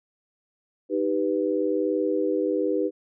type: chord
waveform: sine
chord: Eb augmented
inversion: none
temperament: equal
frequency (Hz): 311.1 / 392 / 493.9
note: Eb4 / G4 / B4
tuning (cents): 0 / 0 / 0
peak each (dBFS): -26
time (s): 0.89-2.91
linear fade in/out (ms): 50
effects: none